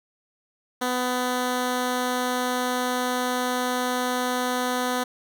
10% pulse tone, 250 Hz, B3, 21 cents sharp, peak -15 dBFS, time 0.81-5.04 s, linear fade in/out 10 ms, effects none

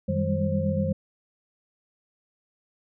sine tone cluster, 92.3 / 157.6 / 193.6 / 201.9 / 530 Hz, F#2 / D#3 / G3 / G#3 / C5, -4 / +23 / -21 / -49 / +22 cents, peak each -29 dBFS, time 0.08-0.93 s, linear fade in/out 10 ms, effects none

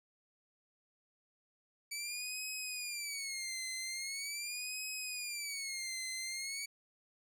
15% pulse tone with vibrato, 2287 Hz, D7, 47 cents flat, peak -32 dBFS, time 1.91-6.66 s, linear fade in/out 10 ms, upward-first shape sine, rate 0.42 Hz, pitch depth 180 cents each way, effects none

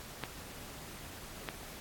clicks, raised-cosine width 0.3 ms, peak -20 dBFS, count 2, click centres 0.237 / 1.488 s, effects pink hiss -48 dBFS RMS until 1.8 s + AAC 64 kbps

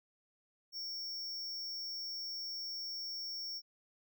square tone, 5480 Hz, F8, 34 cents flat, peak -40 dBFS, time 0.72-3.62 s, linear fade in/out 50 ms, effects none

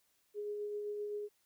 sine tone with tremolo, 415.3 Hz, G#4, in tune, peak -36 dBFS, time 0.34-1.29 s, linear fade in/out 50 ms, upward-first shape sine, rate 7.7 Hz, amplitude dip 25%, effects white hiss -75 dBFS RMS until 1.45 s

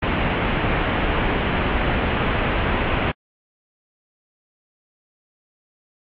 pink low-pass noise, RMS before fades -21 dBFS, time 0.02-3.12 s, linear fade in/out 10 ms, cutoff 3000 Hz, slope 48 dB/octave, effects AAC 48 kbps

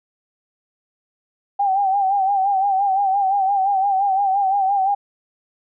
sine tone with vibrato, 784 Hz, G5, in tune, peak -15 dBFS, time 1.59-4.95 s, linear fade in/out 10 ms, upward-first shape sine, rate 5.8 Hz, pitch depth 66 cents each way, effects none

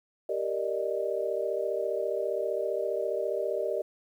sine chord, Eb major seventh, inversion first, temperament equal, 392 / 466.2 / 587.3 / 622.3 Hz, G4 / Bb4 / D5 / Eb5, 0 / 0 / 0 / 0 cents, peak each -33 dBFS, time 0.29-3.82 s, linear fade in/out 5 ms, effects 10-bit

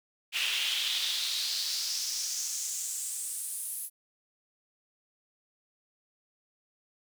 brown noise with high-pass filter sweep, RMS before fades -33 dBFS, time 0.32-3.9 s, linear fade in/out 50 ms, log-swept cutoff 2700 to 11000 Hz, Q 3.6, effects none

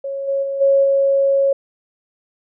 sine tone with level steps, 550 Hz, C#5, 14 cents flat, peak -22 / -16 / -20 / -10 / -12 dBFS, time 0.04-1.53 s, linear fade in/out 5 ms, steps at 0.27 / 0.42 / 0.6 / 0.83 s, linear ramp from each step 20 ms, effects none

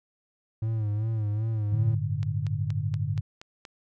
triangle tone with vibrato, 108.1 Hz, A2, 30 cents flat, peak -23 dBFS, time 0.62-1.95 s, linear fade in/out 5 ms, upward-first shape sine, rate 2.6 Hz, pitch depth 77 cents each way
sine chord, G suspended second, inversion none, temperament just, 98 / 110.25 / 147 Hz, G2 / A2 / D3, 0 / +4 / +2 cents, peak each -30 dBFS, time 1.72-3.21 s, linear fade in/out 10 ms
click train, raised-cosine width 0.2 ms, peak -25 dBFS, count 7, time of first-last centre 2.23-3.652 s, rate 4.22 Hz
effects none

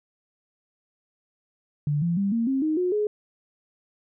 sine tone with pitch steps, 146.83 / 170.62 / 198.27 / 230.4 / 267.7 / 311.1 / 361.5 / 420.1 Hz, D3 / F3 / G3 / A#3 / C4 / D#4 / F#4 / G#4, 0 / -40 / +20 / -20 / +40 / 0 / -40 / +20 cents, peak -21 dBFS, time 1.87-3.07 s, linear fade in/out 2 ms, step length 150 ms, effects none

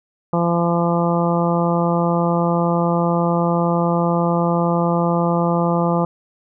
harmonic tone, 171 Hz, F3, 36 cents flat, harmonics 1 / 2 / 3 / 4 / 5 / 6 / 7, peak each -18 / -24 / -22 / -25 / -25 / -27 / -27 dBFS, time 0.33-6.05 s, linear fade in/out 2 ms, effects none

